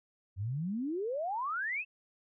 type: exponential sweep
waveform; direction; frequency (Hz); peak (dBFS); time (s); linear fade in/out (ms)
sine; up; 90.1 to 2711; -32; 0.36-1.85; 50
effects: none